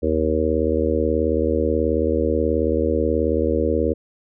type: harmonic tone with a mistuned harmonic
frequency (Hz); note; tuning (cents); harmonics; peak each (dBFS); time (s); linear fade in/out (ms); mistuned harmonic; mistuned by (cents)
78.5; D#2; +16; 1 / 3 / 4 / 5 / 6 / 7; -24 / -26 / -24 / -25 / -22 / -26; 0.02-3.94; 20; 1; -27
effects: none